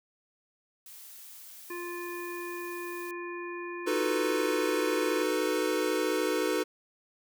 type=noise; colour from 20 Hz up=blue; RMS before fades=-48 dBFS; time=0.86-3.11 s; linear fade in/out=2 ms
type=harmonic tone; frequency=349.2 Hz; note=F4; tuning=in tune; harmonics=1 / 3 / 5 / 7; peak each=-37 / -42 / -44 / -45 dBFS; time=1.7-5.23 s; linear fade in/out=5 ms
type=chord; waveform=square; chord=B dominant seventh; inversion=first; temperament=equal; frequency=311.1 / 370 / 440 / 493.9 Hz; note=D#4 / F#4 / A4 / B4; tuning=0 / 0 / 0 / 0 cents; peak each=-33 dBFS; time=3.86-6.64 s; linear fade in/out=20 ms
effects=none